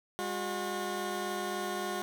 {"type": "tone pair together", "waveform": "15% pulse", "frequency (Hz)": [202.4, 361.2], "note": ["G#3", "F#4"], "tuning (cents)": [-44, -42], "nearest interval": "minor seventh", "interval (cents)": 1002, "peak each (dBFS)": [-32, -28], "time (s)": [0.19, 2.02], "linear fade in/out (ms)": 0, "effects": []}